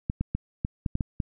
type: clicks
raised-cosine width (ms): 5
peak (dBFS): -14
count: 8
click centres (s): 0.099 / 0.21 / 0.35 / 0.649 / 0.862 / 0.954 / 1.008 / 1.202
effects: none